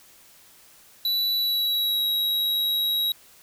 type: tone with pitch glide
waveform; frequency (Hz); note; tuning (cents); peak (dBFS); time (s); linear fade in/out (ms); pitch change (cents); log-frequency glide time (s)
square; 3951 to 3847; B7 to B7; 0 to -46; -22; 1.05-3.12; 2; -46; 1.35-2.07
effects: white hiss -53 dBFS RMS until 3.42 s